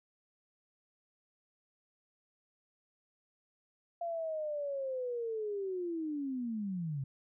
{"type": "linear sweep", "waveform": "sine", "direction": "down", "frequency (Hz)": [690, 130], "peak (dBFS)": -34, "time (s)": [4.01, 7.04], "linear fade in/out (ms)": 5, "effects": []}